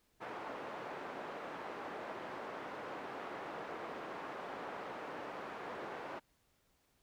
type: band-pass noise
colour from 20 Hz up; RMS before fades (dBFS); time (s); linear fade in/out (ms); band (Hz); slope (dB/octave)
pink; -45; 0.2-6.2; 20; 400 to 1400; 12
effects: pink hiss -75 dBFS RMS until 7.02 s